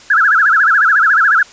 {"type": "tone with vibrato", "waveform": "sine", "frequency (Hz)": 1489, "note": "F#6", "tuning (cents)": 11, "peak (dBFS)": -7, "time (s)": [0.1, 1.43], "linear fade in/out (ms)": 5, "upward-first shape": "sine", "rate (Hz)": 14, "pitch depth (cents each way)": 240, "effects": ["white hiss -39 dBFS RMS until 1.52 s", "resampled to 16000 Hz"]}